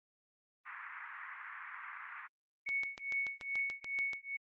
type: band-pass noise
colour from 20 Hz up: white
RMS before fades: -47 dBFS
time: 0.65-2.28 s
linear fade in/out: 20 ms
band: 1000 to 2100 Hz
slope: 48 dB/octave
type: tone with tremolo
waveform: sine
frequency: 2217 Hz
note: C#7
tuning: in tune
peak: -31 dBFS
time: 2.66-4.37 s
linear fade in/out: 10 ms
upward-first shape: triangle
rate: 2.4 Hz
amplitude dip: 100%
type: click train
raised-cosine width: 0.2 ms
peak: -28 dBFS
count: 11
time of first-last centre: 2.69-4.133 s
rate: 6.93 Hz
effects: Opus 24 kbps